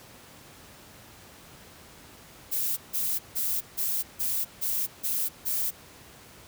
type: noise bursts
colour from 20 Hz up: violet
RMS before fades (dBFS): -28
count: 8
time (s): 2.51-5.71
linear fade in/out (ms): 20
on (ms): 260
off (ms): 160
effects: pink hiss -50 dBFS RMS until 6.47 s + high-pass 60 Hz 12 dB/octave